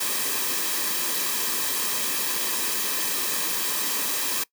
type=noise with comb filter; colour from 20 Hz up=white; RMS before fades=-26 dBFS; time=0-4.44 s; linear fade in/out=10 ms; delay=1.4 ms; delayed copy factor=-0.55; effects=noise-tail reverb RT60 0.1 s tail -22 dB re dry + high-pass 200 Hz 12 dB/octave